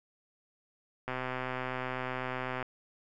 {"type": "click train", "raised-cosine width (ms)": 0.5, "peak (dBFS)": -20, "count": 199, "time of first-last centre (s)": [1.08, 2.627], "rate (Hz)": 128, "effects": []}